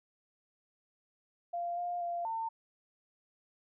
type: tone with pitch steps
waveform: sine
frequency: 693 / 704 / 692 / 902 Hz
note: F5 / F5 / F5 / A5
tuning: -14 / +14 / -16 / +43 cents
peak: -33 dBFS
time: 1.53-2.49 s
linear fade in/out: 10 ms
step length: 240 ms
effects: none